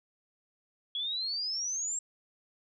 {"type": "exponential sweep", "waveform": "sine", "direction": "up", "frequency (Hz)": [3322, 7600], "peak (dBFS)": -31, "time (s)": [0.95, 1.99], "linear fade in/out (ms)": 2, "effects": []}